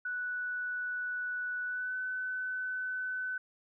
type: tone with pitch glide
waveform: sine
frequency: 1480 to 1508.5 Hz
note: F#6 to F#6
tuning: 0 to +33 cents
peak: -33 dBFS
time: 0.05-3.38 s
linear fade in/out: 5 ms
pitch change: +33 cents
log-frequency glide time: 1.65-1.95 s
effects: none